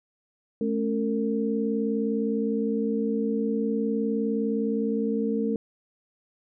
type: tone cluster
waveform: sine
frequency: 216.4 / 276 / 456.3 Hz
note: A3 / C#4 / A#4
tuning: -29 / -7 / -37 cents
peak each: -26 / -30 / -28 dBFS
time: 0.61-5.56 s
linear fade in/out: 2 ms
effects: none